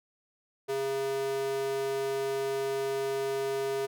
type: tone with high-pass filter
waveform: square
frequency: 136 Hz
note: C#3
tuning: 33 cents flat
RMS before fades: -31 dBFS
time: 0.68-3.87 s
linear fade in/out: 20 ms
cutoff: 440 Hz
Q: 3.3
effects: none